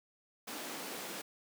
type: high-pass noise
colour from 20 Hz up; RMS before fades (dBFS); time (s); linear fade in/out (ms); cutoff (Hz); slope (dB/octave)
pink; -43; 0.47-1.22; 10; 220; 24
effects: none